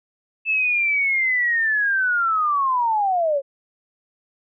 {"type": "linear sweep", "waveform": "sine", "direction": "down", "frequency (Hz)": [2637, 534], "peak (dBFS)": -17, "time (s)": [0.45, 3.42], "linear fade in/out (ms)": 50, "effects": []}